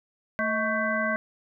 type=harmonic tone with a mistuned harmonic; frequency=222.3 Hz; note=A3; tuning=18 cents sharp; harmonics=1 / 3 / 5 / 7 / 9; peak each=-31 / -29 / -32 / -28 / -33 dBFS; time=0.39-1.16 s; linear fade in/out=0 ms; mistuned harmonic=3; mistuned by=-85 cents; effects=none